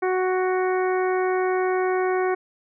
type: harmonic tone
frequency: 370.4 Hz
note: F#4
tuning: 2 cents sharp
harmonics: 1 / 2 / 3 / 4 / 5 / 6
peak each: -21 / -27 / -31 / -33 / -35 / -37 dBFS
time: 0.02-2.35 s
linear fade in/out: 10 ms
effects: none